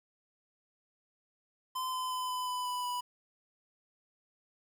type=tone with pitch steps; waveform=square; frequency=1027 / 1019.9 / 1012.9 / 1005.9 / 998.9 / 992 / 985.2 Hz; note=C6 / C6 / B5 / B5 / B5 / B5 / B5; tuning=-33 / -45 / +43 / +31 / +19 / +7 / -5 cents; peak=-34 dBFS; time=1.75-3.01 s; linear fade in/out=10 ms; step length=180 ms; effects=10-bit